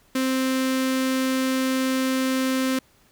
sawtooth tone with notch filter, 261.6 Hz, C4, in tune, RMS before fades -23 dBFS, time 0.15-2.79 s, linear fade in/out 5 ms, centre 760 Hz, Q 1.7, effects pink hiss -59 dBFS RMS until 3.11 s

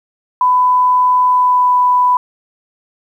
sine tone with pitch glide, 1000 to 993.1 Hz, B5 to B5, +21 to +9 cents, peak -8 dBFS, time 0.41-2.17 s, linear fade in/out 2 ms, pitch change -12 cents, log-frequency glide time 1.29-1.76 s, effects 8-bit

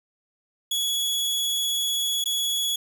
sawtooth tone with dropouts, 3371 Hz, G#7, 25 cents sharp, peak -20 dBFS, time 0.71-2.76 s, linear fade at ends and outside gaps 5 ms, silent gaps 2.241-2.257 s, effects none

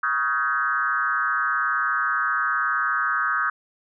sine tone with frequency modulation, 1394 Hz, F6, 4 cents flat, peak -20 dBFS, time 0.03-3.5 s, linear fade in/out 5 ms, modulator 139 Hz, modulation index 1.8, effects none

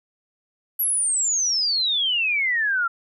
sine exponential sweep, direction down, 11840 to 1347 Hz, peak -19 dBFS, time 0.79-2.88 s, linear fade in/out 10 ms, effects none

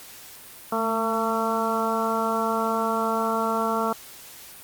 harmonic tone with a mistuned harmonic, 225.2 Hz, A3, 40 cents sharp, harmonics 1 / 2 / 3 / 4 / 5 / 6, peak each -29 / -29 / -29 / -29 / -29 / -29 dBFS, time 0.72-3.93 s, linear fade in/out 5 ms, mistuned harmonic 1, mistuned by -32 cents, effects white hiss -44 dBFS RMS until 4.63 s + Opus 48 kbps

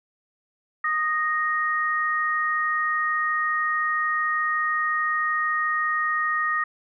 sine tone pair together, 1239.2 / 1864.7 Hz, D#6 / A#6, -7 / 0 cents, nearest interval perfect fifth, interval 707 cents, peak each -24 dBFS, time 0.84-6.64 s, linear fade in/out 5 ms, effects none

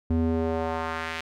square tone with band-pass filter sweep, 81.4 Hz, E2, 21 cents flat, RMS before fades -27 dBFS, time 0.1-1.21 s, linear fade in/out 5 ms, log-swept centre 190 to 2500 Hz, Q 1.3, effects none

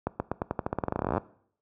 accelerating click train, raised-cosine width 1 ms, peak -13 dBFS, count 25, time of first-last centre 0.07-1.18 s, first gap 130 ms, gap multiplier 0.89, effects noise-tail reverb RT60 0.6 s tail -20 dB re dry + high-pass 60 Hz 12 dB/octave

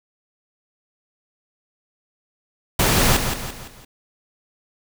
pink noise with echo, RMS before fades -17 dBFS, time 2.79-3.17 s, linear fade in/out 5 ms, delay 170 ms, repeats 4, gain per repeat -7 dB, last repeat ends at 3.85 s, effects none

